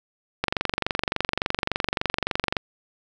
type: click train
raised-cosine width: 0.3 ms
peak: -6 dBFS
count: 51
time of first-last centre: 0.44-2.568 s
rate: 23.5 Hz
effects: none